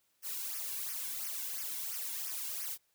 blue noise with flanger, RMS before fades -39 dBFS, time 0.22-2.78 s, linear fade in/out 50 ms, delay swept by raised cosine 0.25 to 1.65 ms, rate 2.9 Hz, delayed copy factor -0.85, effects white hiss -75 dBFS RMS until 2.94 s

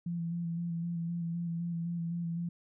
sine tone with vibrato, 169.6 Hz, E3, 50 cents sharp, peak -32 dBFS, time 0.06-2.49 s, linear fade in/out 5 ms, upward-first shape square, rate 3.9 Hz, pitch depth 21 cents each way, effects none

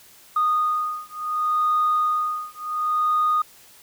sine beating tone pair, 1234 / 1234.69 Hz, D#6 / D#6, -15 / -14 cents, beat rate 0.69 Hz, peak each -22 dBFS, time 0.36-3.42 s, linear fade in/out 5 ms, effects tanh soft clip ceiling -13 dBFS + white hiss -50 dBFS RMS until 3.82 s

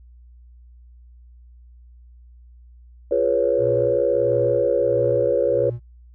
sine chord, C# dominant seventh, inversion first, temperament equal, 349.2 / 415.3 / 493.9 / 554.4 Hz, E#4 / G#4 / B4 / C#5, 0 / 0 / 0 / 0 cents, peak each -26 / -24 / -20 / -20 dBFS, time 3.11-5.7 s, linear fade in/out 5 ms
triangle tone with tremolo, 119.1 Hz, A#2, 38 cents sharp, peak -24 dBFS, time 3.57-5.8 s, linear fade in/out 50 ms, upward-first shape sine, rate 1.5 Hz, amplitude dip 95%
effects tanh soft clip ceiling -5 dBFS + added 60 Hz sine -44 dBFS peak until 6.14 s

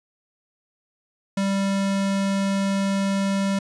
square tone, 196.2 Hz, G3, 2 cents sharp, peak -21 dBFS, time 1.37-3.59 s, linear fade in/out 5 ms, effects resampled to 22050 Hz + 10-bit

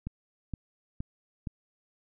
click train, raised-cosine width 5 ms, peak -22 dBFS, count 4, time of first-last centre 0.07-1.472 s, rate 2.14 Hz, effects none

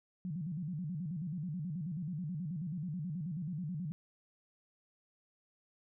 sine tone with vibrato, 164.81 Hz, E3, in tune, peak -36 dBFS, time 0.25-3.92 s, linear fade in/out 0 ms, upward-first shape square, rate 9.3 Hz, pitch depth 180 cents each way, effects none

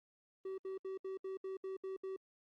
triangle tone bursts, 382.1 Hz, G4, 44 cents flat, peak -38 dBFS, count 9, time 0.45-2.164 s, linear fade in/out 5 ms, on 130 ms, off 68 ms, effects Opus 32 kbps

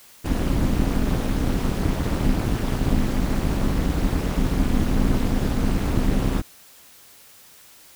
brown noise with amplitude modulation, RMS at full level -17 dBFS, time 0.24-6.42 s, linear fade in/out 20 ms, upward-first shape sine, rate 226 Hz, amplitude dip 90%, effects white hiss -49 dBFS RMS until 7.95 s

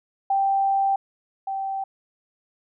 sine tone pair in turn, 784 / 777.7 Hz, G5 / G5, 0 / -14 cents, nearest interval unison, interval 14 cents, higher first, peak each -18 / -25 dBFS, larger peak first, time 0.3-0.96 / 1.47-1.84 s, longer first, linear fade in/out 5 ms, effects none

